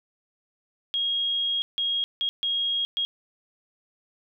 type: tone bursts at uneven times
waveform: sine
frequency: 3273 Hz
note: G#7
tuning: 26 cents flat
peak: -23 dBFS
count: 5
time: 0.94-1.62 / 1.78-2.04 / 2.21-2.29 / 2.43-2.85 / 2.97-3.05 s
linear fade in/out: 0 ms
effects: none